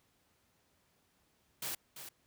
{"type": "noise with echo", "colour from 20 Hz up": "white", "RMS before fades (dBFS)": -39, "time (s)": [1.62, 1.75], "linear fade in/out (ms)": 5, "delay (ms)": 340, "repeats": 1, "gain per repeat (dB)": -9, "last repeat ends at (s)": 2.09, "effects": ["pink hiss -73 dBFS RMS until 2.26 s", "high-pass 60 Hz 12 dB/octave"]}